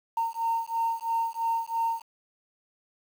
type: beating tone pair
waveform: sine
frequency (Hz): 914 / 917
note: A#5 / A#5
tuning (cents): -34 / -29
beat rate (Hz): 3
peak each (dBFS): -28 / -28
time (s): 0.17-2.02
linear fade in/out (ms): 5
effects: tanh soft clip ceiling -19 dBFS + 8-bit